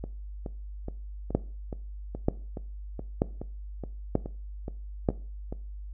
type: two click trains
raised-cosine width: 2 ms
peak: -9 / -22 dBFS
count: 5 / 14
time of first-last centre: 1.35-5.088 / 0.04-5.525 s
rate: 1.07 / 2.37 Hz
effects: noise-tail reverb RT60 0.4 s tail -19 dB re dry + added 50 Hz sine -37 dBFS peak until 5.93 s